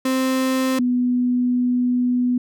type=tone pair in turn; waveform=35% pulse / sine; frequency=261.2 / 247.3 Hz; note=C4 / B3; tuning=-3 / +3 cents; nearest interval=minor second; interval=94 cents; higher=first; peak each=-16 dBFS; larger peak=neither; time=0.05-0.79 / 0.79-2.38 s; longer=second; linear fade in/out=5 ms; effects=none